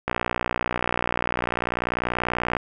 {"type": "click train", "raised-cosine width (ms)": 0.5, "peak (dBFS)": -8, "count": 151, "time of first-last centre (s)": [0.08, 2.568], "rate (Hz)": 60.3, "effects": []}